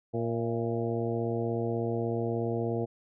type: harmonic tone with a mistuned harmonic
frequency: 116.54 Hz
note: A#2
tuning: in tune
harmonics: 1 / 2 / 3 / 4 / 5 / 6 / 7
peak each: -33 / -35 / -34 / -33 / -42 / -38 / -46 dBFS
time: 0.13-2.86 s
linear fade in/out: 20 ms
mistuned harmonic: 6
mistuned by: -52 cents
effects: none